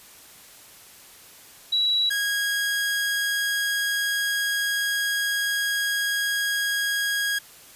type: tone pair in turn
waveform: sine / sawtooth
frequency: 3908 / 1643.1 Hz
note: B7 / G#6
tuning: -19 / -19 cents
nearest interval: octave + minor third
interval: 1500 cents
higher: first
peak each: -19 dBFS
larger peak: neither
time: 1.72-2.1 / 2.1-7.39 s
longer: second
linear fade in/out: 10 ms
effects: white hiss -48 dBFS RMS until 7.75 s + resampled to 32000 Hz